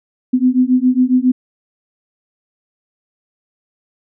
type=beating tone pair; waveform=sine; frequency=250 / 257.3 Hz; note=B3 / C4; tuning=+21 / -29 cents; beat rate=7.3 Hz; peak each=-13 dBFS; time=0.33-1.32 s; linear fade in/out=10 ms; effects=none